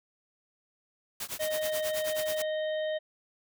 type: noise with tremolo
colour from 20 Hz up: white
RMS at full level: -34 dBFS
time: 1.2-2.42 s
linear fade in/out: 2 ms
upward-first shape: triangle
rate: 9.3 Hz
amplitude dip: 100%
type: harmonic tone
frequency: 620 Hz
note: D#5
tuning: 6 cents flat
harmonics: 1 / 3 / 5 / 6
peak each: -29 / -41 / -44 / -47 dBFS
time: 1.39-2.99 s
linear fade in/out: 20 ms
effects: none